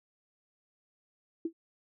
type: tone with exponential decay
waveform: sine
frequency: 329.6 Hz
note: E4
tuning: in tune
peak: -26 dBFS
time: 1.45-1.53 s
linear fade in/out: 5 ms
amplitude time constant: 16 ms
effects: none

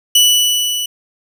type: tone with level ramp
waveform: sawtooth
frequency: 2960 Hz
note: F#7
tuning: in tune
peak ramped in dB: -3 to -15 dBFS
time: 0.15-0.86 s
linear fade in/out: 5 ms
effects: none

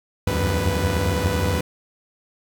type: tone cluster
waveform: sawtooth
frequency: 75.3 / 85.4 / 92.5 / 97.5 / 494.1 Hz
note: D2 / F2 / F#2 / G2 / B4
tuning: +44 / -38 / 0 / -9 / +1 cents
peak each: -22 dBFS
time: 0.27-1.61 s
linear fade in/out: 5 ms
effects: none

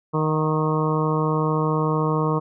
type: harmonic tone with a mistuned harmonic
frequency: 155.56 Hz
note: D#3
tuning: in tune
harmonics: 1 / 2 / 3 / 4 / 5 / 6 / 7 / 8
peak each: -22 / -27 / -25 / -33 / -36 / -30 / -27 / -34 dBFS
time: 0.13-2.4 s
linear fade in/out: 20 ms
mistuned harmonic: 5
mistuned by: -41 cents
effects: none

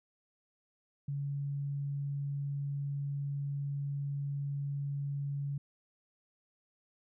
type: tone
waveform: sine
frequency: 141.3 Hz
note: C#3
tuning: 34 cents sharp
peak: -33 dBFS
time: 1.08-5.58 s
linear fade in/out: 5 ms
effects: none

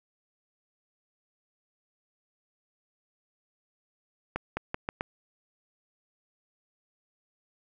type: accelerating click train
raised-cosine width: 0.5 ms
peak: -15 dBFS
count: 5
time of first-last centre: 4.36-5.009 s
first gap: 210 ms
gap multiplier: 0.83
effects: none

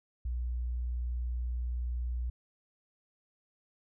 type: tone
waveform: sine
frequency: 60.6 Hz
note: B1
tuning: 32 cents flat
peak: -31 dBFS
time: 0.25-2.3 s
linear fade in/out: 5 ms
effects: none

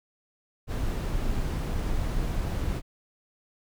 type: noise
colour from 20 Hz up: brown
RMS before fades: -28 dBFS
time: 0.67-2.82 s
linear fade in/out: 50 ms
effects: none

